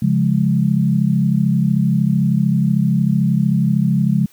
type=chord; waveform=sine; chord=Db major; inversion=none; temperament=equal; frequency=138.59 / 174.61 / 207.7 Hz; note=Db3 / F3 / Ab3; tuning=0 / 0 / 0 cents; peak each=-17 dBFS; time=0.02-4.26 s; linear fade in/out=5 ms; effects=white hiss -51 dBFS RMS until 4.32 s